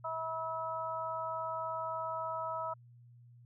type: harmonic tone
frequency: 323.4 Hz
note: E4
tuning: 33 cents flat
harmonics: 2 / 3 / 4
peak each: -40 / -39 / -39 dBFS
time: 0.04-2.74 s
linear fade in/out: 10 ms
effects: added 120 Hz sine -55 dBFS peak until 3.45 s